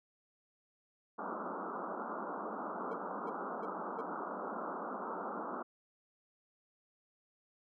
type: band-pass noise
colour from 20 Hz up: white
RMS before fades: -41 dBFS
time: 1.18-5.63 s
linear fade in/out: 10 ms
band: 180 to 1400 Hz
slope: 96 dB/octave
type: tone bursts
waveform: triangle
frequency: 454.7 Hz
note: A#4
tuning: 43 cents flat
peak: -36 dBFS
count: 4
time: 2.91-4.012 s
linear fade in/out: 5 ms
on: 28 ms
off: 330 ms
effects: none